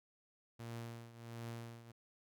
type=tone with tremolo; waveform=sawtooth; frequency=116.54 Hz; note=A#2; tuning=in tune; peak=-39 dBFS; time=0.59-1.92 s; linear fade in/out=10 ms; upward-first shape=triangle; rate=1.4 Hz; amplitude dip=80%; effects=none